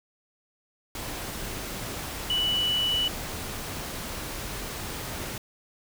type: tone in noise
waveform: sine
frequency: 2960 Hz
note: F#7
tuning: in tune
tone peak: -23 dBFS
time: 2.3-3.08 s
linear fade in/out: 2 ms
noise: pink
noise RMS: -35 dBFS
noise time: 0.95-5.38 s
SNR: +9 dB
effects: none